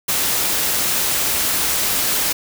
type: noise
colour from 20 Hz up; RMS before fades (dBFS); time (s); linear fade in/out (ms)
white; -19; 0.08-2.33; 10
effects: none